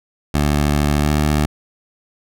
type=tone with pitch glide; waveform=15% pulse; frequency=73.42 to 74.83 Hz; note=D2 to D2; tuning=0 to +33 cents; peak=-8 dBFS; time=0.34-1.46 s; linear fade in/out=5 ms; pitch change=+33 cents; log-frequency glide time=0.99-1.09 s; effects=none